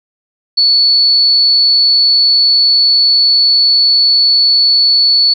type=tone; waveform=sine; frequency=4435 Hz; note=C#8; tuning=in tune; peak=-6 dBFS; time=0.57-5.34 s; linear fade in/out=10 ms; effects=none